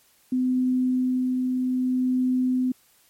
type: tone with tremolo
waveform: sine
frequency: 254.4 Hz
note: C4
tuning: 48 cents flat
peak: -19 dBFS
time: 0.32-2.72 s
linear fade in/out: 5 ms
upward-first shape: sine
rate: 0.63 Hz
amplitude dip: 25%
effects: white hiss -60 dBFS RMS until 3.09 s + MP3 64 kbps